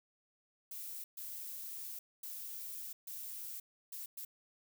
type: noise bursts at uneven times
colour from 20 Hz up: violet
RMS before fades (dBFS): -45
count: 6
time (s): 0.71-1.04 / 1.17-1.99 / 2.23-2.93 / 3.07-3.6 / 3.92-4.06 / 4.17-4.25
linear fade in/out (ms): 5
effects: none